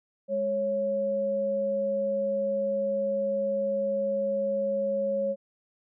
sine tone pair together, 206.4 / 551 Hz, G#3 / C#5, -10 / -11 cents, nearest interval octave + perfect fourth, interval 1699 cents, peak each -35 / -25 dBFS, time 0.28-5.36 s, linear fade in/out 50 ms, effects none

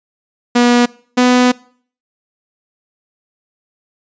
sawtooth tone pair in turn, 241.9 / 249 Hz, B3 / B3, -36 / +14 cents, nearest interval minor second, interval 50 cents, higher second, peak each -4 dBFS, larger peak neither, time 0.55-0.86 / 1.17-1.52 s, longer second, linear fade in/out 10 ms, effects noise-tail reverb RT60 0.5 s tail -23 dB re dry + resampled to 16000 Hz

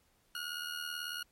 20% pulse tone with amplitude modulation, 1438 Hz, F#6, 50 cents flat, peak -30 dBFS, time 0.35-1.23 s, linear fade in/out 2 ms, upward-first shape sine, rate 78.3 Hz, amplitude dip 65%, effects pink hiss -71 dBFS RMS until 1.31 s + MP3 64 kbps

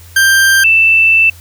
40% pulse / sine tone pair in turn, 1580 / 2657 Hz, G6 / E7, +13 / +13 cents, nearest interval major sixth, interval 900 cents, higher second, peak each -5 dBFS, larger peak neither, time 0.16-0.64 / 0.64-1.3 s, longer second, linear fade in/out 5 ms, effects added 86 Hz sine -35 dBFS peak until 1.4 s + white hiss -41 dBFS RMS until 1.4 s

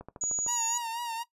click train, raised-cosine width 1 ms, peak -28 dBFS, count 7, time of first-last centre 0.01-0.465 s, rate 13.2 Hz
sine tone, 6810 Hz, G#8, 42 cents sharp, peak -28 dBFS, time 0.21-0.78 s, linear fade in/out 5 ms
45% pulse tone with vibrato, 932.3 Hz, A#5, in tune, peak -32 dBFS, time 0.47-1.24 s, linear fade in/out 20 ms, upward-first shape sine, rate 4.1 Hz, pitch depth 56 cents each way
effects noise-tail reverb RT60 0.1 s tail -17 dB re dry + resampled to 32000 Hz

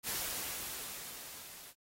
white noise with level ramp, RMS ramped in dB -36 to -52 dBFS, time 0.03-1.74 s, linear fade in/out 50 ms, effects AAC 48 kbps

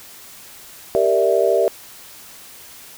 sine chord, E half-diminished seventh, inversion first, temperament equal, 392 / 466.2 / 587.3 / 659.3 Hz, G4 / Bb4 / D5 / E5, 0 / 0 / 0 / 0 cents, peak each -19 dBFS, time 0.95-1.68 s, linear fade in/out 0 ms, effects white hiss -41 dBFS RMS until 2.97 s

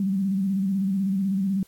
sine tone with vibrato, 193.6 Hz, G3, 21 cents flat, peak -21 dBFS, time 0-1.63 s, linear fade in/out 2 ms, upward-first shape square, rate 16 Hz, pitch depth 51 cents each way, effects white hiss -58 dBFS RMS until 1.67 s + AAC 64 kbps

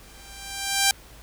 5% pulse tone with exponential growth, 789 Hz, G5, 11 cents sharp, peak -4 dBFS, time 0.03-0.91 s, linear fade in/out 1 ms, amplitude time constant 190 ms, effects added 53 Hz sine -49 dBFS peak until 1.22 s + pink hiss -49 dBFS RMS until 1.22 s

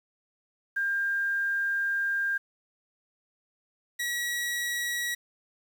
sine / sawtooth tone pair in turn, 1600 / 1921.2 Hz, G6 / B6, +35 / -48 cents, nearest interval minor third, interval 317 cents, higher second, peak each -25 dBFS, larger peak neither, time 0.76-2.38 / 3.99-5.15 s, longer first, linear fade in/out 10 ms, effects 9-bit

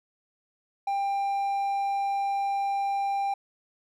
triangle tone, 794 Hz, G5, 22 cents sharp, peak -23 dBFS, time 0.87-3.34 s, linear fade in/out 5 ms, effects none

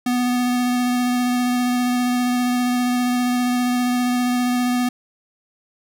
square tone with vibrato, 246.9 Hz, B3, in tune, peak -18 dBFS, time 0.06-4.89 s, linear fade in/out 5 ms, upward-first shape sine, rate 15 Hz, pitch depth 11 cents each way, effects none

